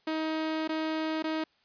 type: tone with dropouts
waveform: sawtooth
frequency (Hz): 315.8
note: D#4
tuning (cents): +26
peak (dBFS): -25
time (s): 0.07-1.44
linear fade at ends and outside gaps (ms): 5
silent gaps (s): 0.677-0.691 / 1.225-1.24
effects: white hiss -68 dBFS RMS until 1.64 s + resampled to 11025 Hz